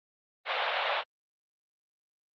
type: band-pass noise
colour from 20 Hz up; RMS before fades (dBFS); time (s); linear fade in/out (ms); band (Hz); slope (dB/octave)
pink; -30; 0.45-1.04; 50; 540 to 3800; 48
effects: Opus 24 kbps